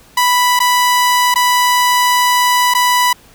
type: tone with dropouts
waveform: sawtooth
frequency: 987.8 Hz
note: B5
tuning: in tune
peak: -6 dBFS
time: 0.17-3.13 s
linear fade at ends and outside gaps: 5 ms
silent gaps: 0.592-0.601 / 1.342-1.357 / 2.739-2.748 s
effects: pink hiss -45 dBFS RMS until 3.34 s